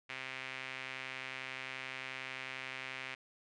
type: tone with band-pass filter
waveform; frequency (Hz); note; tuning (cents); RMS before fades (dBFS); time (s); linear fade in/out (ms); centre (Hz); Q
sawtooth; 131.3; C3; +6; -44; 0.09-3.15; 10; 2300; 2.7
effects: resampled to 22050 Hz